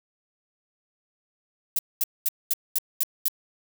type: noise bursts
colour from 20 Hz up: violet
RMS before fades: -23 dBFS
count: 7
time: 1.76-3.283 s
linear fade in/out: 2 ms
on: 29 ms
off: 220 ms
effects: none